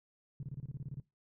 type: tone bursts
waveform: sine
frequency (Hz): 138.59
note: C#3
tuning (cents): 0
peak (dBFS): -37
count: 11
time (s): 0.4-1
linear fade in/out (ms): 2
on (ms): 30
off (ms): 27
effects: noise-tail reverb RT60 0.2 s tail -20 dB re dry + tanh soft clip ceiling -33 dBFS